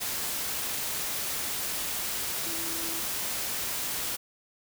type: tone in noise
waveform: sine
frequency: 329.6 Hz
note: E4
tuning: in tune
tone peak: -41 dBFS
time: 2.45-3.01 s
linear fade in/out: 20 ms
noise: white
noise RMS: -32 dBFS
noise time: 0-4.17 s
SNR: -12 dB
effects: none